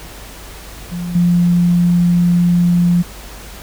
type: tone with level steps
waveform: sine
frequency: 174.61 Hz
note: F3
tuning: in tune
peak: -20 / -9 dBFS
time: 0.91-3.03 s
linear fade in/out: 20 ms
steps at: 1.15 s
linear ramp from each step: 5 ms
effects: added 50 Hz sine -35 dBFS peak until 3.62 s + pink hiss -35 dBFS RMS until 3.62 s